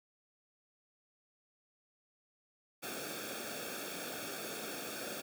pink noise with comb filter, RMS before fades -42 dBFS, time 2.82-5.22 s, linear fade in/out 20 ms, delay 1 ms, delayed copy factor -0.75, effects high-pass 200 Hz 12 dB/octave

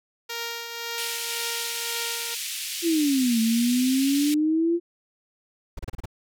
5% pulse tone with tremolo, 466.2 Hz, A#4, in tune, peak -17 dBFS, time 0.29-2.35 s, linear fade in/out 10 ms, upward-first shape triangle, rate 1.9 Hz, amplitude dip 50%
pink band-pass noise, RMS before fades -32 dBFS, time 0.98-4.34 s, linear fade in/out 0 ms, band 2500 to 14000 Hz, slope 24 dB/octave
sine exponential two-way sweep, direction down then up, 347.1 to 222 to 347.1 Hz, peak -19 dBFS, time 2.82-4.8 s, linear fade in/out 50 ms, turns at 3.41 s
brown noise bursts, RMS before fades -31 dBFS, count 6, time 5.77-6.057 s, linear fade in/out 5 ms, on 22 ms, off 31 ms
effects none

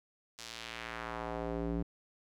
square tone with band-pass filter sweep, 57.2 Hz, A#1, 32 cents flat, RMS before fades -39 dBFS, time 0.38-1.83 s, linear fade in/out 10 ms, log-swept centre 5800 to 240 Hz, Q 1.2, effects none

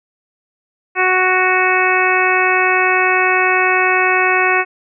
harmonic tone, 370 Hz, F#4, in tune, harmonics 1 / 2 / 3 / 4 / 5 / 6 / 7, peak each -19 / -19 / -19 / -19 / -19 / -19 / -19 dBFS, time 0.95-4.65 s, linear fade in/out 50 ms, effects none

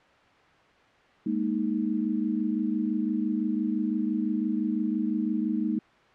sine chord, Ab suspended second, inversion none, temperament just, 207.7 / 233.6 / 311.5 Hz, Ab3 / Bb3 / Eb4, 0 / +4 / +2 cents, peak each -29 dBFS, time 1.26-5.79 s, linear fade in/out 5 ms, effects white hiss -57 dBFS RMS until 6.14 s + low-pass 2000 Hz 12 dB/octave

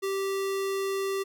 square tone, 390 Hz, G4, 9 cents flat, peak -28 dBFS, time 0.02-1.24 s, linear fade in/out 20 ms, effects none

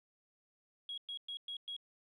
sine tone bursts, 3309 Hz, G#7, 7 cents flat, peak -39 dBFS, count 5, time 0.89-1.765 s, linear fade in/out 2 ms, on 87 ms, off 110 ms, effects tanh soft clip ceiling -35 dBFS

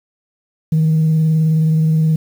sine tone with vibrato, 158.2 Hz, D#3, 29 cents sharp, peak -9 dBFS, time 0.72-2.16 s, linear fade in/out 5 ms, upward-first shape square, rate 19 Hz, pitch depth 17 cents each way, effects tanh soft clip ceiling -8 dBFS + 7-bit

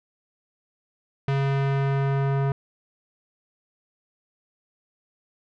square tone with low-pass filter sweep, 137.7 Hz, C#3, 11 cents flat, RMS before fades -23 dBFS, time 1.28-2.52 s, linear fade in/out 2 ms, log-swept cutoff 2800 to 1300 Hz, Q 0.95, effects none

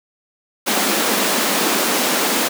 pink high-pass noise, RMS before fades -18 dBFS, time 0.66-2.49 s, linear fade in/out 20 ms, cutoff 200 Hz, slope 48 dB/octave, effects none

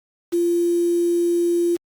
sine tone with quantisation, 345 Hz, F4, 21 cents flat, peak -16 dBFS, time 0.32-1.77 s, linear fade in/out 20 ms, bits 6, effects Opus 48 kbps

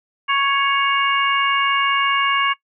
harmonic tone with a mistuned harmonic, 554.4 Hz, C#5, in tune, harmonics 2 / 3 / 4 / 5, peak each -18 / -23 / -22 / -22 dBFS, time 0.28-2.54 s, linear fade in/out 20 ms, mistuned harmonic 5, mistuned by +26 cents, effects noise-tail reverb RT60 0.1 s tail -20 dB re dry

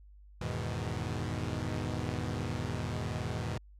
sawtooth chord, E major seventh, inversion none, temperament equal, 82.41 / 103.83 / 123.47 / 155.56 Hz, E2 / G#2 / B2 / D#3, 0 / 0 / 0 / 0 cents, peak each -35 / -34 / -34 / -37 dBFS, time 0.41-3.58 s, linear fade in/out 5 ms, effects added 50 Hz sine -52 dBFS peak until 3.79 s + low-pass 8000 Hz 12 dB/octave

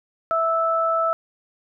sine tone pair together, 657 / 1314 Hz, E5 / E6, -6 / -6 cents, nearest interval octave, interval 1200 cents, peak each -22 / -20 dBFS, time 0.31-1.13 s, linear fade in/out 0 ms, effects none

